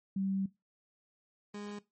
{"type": "tone pair in turn", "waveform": ["sine", "30% pulse"], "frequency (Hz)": [193.5, 206], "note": ["G3", "G#3"], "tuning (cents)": [-22, -14], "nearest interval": "minor second", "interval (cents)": 108, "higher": "second", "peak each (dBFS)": [-30, -38], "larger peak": "first", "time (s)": [[0.16, 0.46], [1.54, 1.79]], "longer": "first", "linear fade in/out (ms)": 5, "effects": ["noise-tail reverb RT60 0.2 s tail -18 dB re dry", "MP3 32 kbps"]}